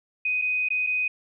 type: tone with dropouts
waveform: sine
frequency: 2500 Hz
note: D#7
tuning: 8 cents sharp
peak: -22 dBFS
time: 0.25-1.08 s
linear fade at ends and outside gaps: 5 ms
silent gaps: 0.416-0.42 / 0.687-0.703 / 0.866-0.87 s
effects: none